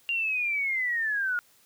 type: linear sweep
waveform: sine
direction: down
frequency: 2794 to 1415 Hz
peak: -25 dBFS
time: 0.09-1.39 s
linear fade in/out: 0 ms
effects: white hiss -61 dBFS RMS until 1.65 s